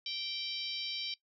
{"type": "harmonic tone with a mistuned harmonic", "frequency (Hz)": 779, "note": "G5", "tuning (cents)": -11, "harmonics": [3, 4, 5, 6, 7], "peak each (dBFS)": [-46, -40, -41, -42, -44], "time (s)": [0.06, 1.14], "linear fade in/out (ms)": 2, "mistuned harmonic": 5, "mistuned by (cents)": -20, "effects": ["noise-tail reverb RT60 0.1 s tail -19 dB re dry"]}